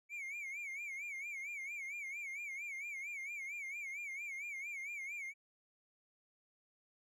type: tone with vibrato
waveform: triangle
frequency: 2256 Hz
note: C#7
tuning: 30 cents sharp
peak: -40 dBFS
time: 0.09-5.34 s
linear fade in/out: 50 ms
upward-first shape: sine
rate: 4.4 Hz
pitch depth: 120 cents each way
effects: none